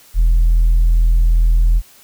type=tone with tanh clipping; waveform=triangle; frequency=41.2 Hz; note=E1; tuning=in tune; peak=-9 dBFS; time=0.14-1.82 s; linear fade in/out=50 ms; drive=6 dB; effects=white hiss -46 dBFS RMS until 2.03 s